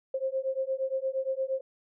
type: beating tone pair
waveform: sine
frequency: 526 / 534.6 Hz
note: C5 / C5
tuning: +9 / +37 cents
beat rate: 8.6 Hz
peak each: -31 / -31 dBFS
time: 0.14-1.61 s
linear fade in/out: 5 ms
effects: none